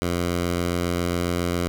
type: tone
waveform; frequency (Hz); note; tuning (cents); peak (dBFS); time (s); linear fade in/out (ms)
10% pulse; 87.31; F2; 0; -14; 0.02-1.68; 0
effects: none